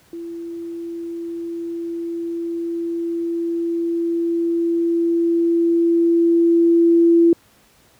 sine tone with level ramp, 337.1 Hz, E4, 39 cents sharp, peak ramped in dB -28 to -9 dBFS, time 0.13-7.33 s, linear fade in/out 2 ms, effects pink hiss -54 dBFS RMS until 7.99 s + high-pass 60 Hz 12 dB/octave

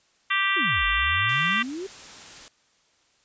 harmonic tone, 392 Hz, G4, in tune, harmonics 3 / 4 / 5 / 6 / 7 / 8 / 9, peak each -27 / -29 / -25 / -31 / -28 / -33 / -33 dBFS, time 0.3-1.63 s, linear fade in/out 10 ms
sine exponential two-way sweep, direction down then up, 403.8 to 47.25 to 403.8 Hz, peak -30 dBFS, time 0.56-1.87 s, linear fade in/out 10 ms, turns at 0.86 s
white noise, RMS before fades -43 dBFS, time 1.29-2.48 s, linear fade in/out 0 ms
effects white hiss -64 dBFS RMS until 3.24 s + resampled to 16000 Hz

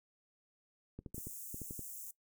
clicks, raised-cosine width 3 ms, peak -32 dBFS, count 9, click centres 0.99 / 1.062 / 1.145 / 1.181 / 1.27 / 1.544 / 1.617 / 1.709 / 1.793 s
white high-pass noise, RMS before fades -47 dBFS, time 1.14-2.11 s, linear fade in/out 5 ms, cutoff 6500 Hz, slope 48 dB/octave
effects noise-tail reverb RT60 0.1 s tail -19 dB re dry

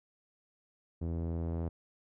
sawtooth tone with low-pass filter sweep, 83.2 Hz, E2, 17 cents sharp, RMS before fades -35 dBFS, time 1.01-1.69 s, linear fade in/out 10 ms, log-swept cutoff 390 to 650 Hz, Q 0.89, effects none

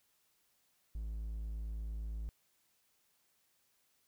triangle tone, 54.4 Hz, A1, 19 cents flat, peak -36 dBFS, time 0.95-2.29 s, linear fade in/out 0 ms, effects white hiss -75 dBFS RMS until 4.07 s

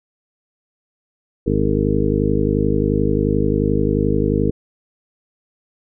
harmonic tone, 51.4 Hz, G#1, 17 cents flat, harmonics 1 / 2 / 3 / 4 / 5 / 6 / 8 / 9, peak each -23 / -23 / -23 / -23 / -23 / -23 / -23 / -23 dBFS, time 1.46-4.51 s, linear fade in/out 10 ms, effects none

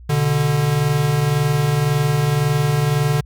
square tone pair together, 124.96 / 146.83 Hz, B2 / D3, +21 / 0 cents, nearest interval minor third, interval 279 cents, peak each -22 / -17 dBFS, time 0.09-3.21 s, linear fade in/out 10 ms, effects added 60 Hz sine -37 dBFS peak until 3.25 s

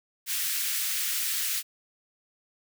white high-pass noise, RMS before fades -29 dBFS, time 0.26-1.63 s, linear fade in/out 50 ms, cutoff 1600 Hz, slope 24 dB/octave, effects none

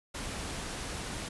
pink noise, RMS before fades -38 dBFS, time 0.14-1.29 s, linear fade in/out 10 ms, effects resampled to 24000 Hz

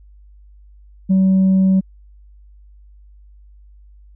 sine tone, 190 Hz, F#3, 46 cents sharp, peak -8 dBFS, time 1.09-1.81 s, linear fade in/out 20 ms, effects tanh soft clip ceiling -9 dBFS + added 50 Hz sine -42 dBFS peak until 4.15 s

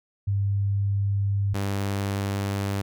sine / sawtooth tone pair in turn, 99.8 / 99.39 Hz, G2 / G2, +32 / +24 cents, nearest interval unison, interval 8 cents, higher first, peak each -21 dBFS, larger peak neither, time 0.27-1.54 / 1.54-2.82 s, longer second, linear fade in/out 10 ms, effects none

